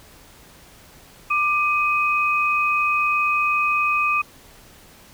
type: tone pair together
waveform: sine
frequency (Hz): 1188 / 2517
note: D6 / D#7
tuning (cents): +20 / +19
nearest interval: octave + minor second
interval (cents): 1299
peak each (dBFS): -20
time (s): 1.3-4.22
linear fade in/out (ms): 10
effects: pink hiss -48 dBFS RMS until 5.13 s